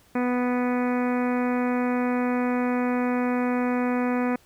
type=harmonic tone; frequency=247.3 Hz; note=B3; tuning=3 cents sharp; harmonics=1 / 2 / 3 / 4 / 5 / 6 / 7 / 8 / 9 / 10; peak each=-23 / -29 / -33 / -35 / -37 / -39 / -40 / -41 / -42 / -43 dBFS; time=0.15-4.36 s; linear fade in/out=5 ms; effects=pink hiss -58 dBFS RMS until 4.45 s